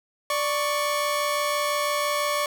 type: tone pair together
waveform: sawtooth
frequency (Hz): 587.3 / 1108.7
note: D5 / C#6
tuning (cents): 0 / 0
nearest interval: major seventh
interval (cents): 1100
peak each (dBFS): -22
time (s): 0.3-2.46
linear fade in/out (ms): 2
effects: none